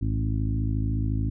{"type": "harmonic tone with a mistuned harmonic", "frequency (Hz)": 54.1, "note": "A1", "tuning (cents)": -29, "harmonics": [1, 2, 3, 4, 5, 6], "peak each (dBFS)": [-27, -26, -37, -36, -33, -40], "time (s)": [0.01, 1.3], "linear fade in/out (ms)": 10, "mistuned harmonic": 1, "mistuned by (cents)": 84, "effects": []}